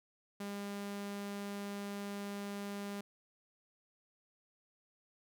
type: tone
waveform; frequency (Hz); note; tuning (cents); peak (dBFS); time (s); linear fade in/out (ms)
sawtooth; 201.7; G3; +50; -36; 0.4-3.01; 5
effects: none